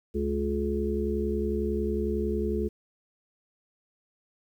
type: harmonic tone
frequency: 71 Hz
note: C#2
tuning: 42 cents sharp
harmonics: 1 / 3 / 5 / 6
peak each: -31 / -31 / -31 / -31 dBFS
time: 0.14-2.69 s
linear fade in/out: 20 ms
effects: 10-bit